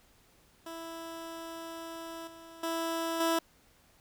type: tone with level steps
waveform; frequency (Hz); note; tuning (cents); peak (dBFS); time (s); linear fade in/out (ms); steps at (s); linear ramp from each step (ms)
15% pulse; 330; E4; +2; -34 / -42 / -25 / -20; 0.66-3.39; 5; 2.27 / 2.63 / 3.2; 5
effects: pink hiss -64 dBFS RMS until 4 s